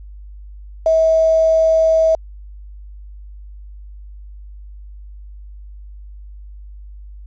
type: tone with quantisation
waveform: sine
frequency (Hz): 645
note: E5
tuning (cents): -38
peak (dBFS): -10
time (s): 0.86-2.15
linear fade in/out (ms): 2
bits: 6
effects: added 50 Hz sine -33 dBFS peak until 7.26 s + resampled to 16000 Hz